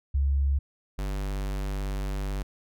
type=tone pair in turn; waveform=sine / square; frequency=69.3 / 49 Hz; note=C#2 / G1; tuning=0 / 0 cents; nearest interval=tritone; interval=600 cents; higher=first; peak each=-21 / -29 dBFS; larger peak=first; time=0.14-0.59 / 0.98-2.43 s; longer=second; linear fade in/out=10 ms; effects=none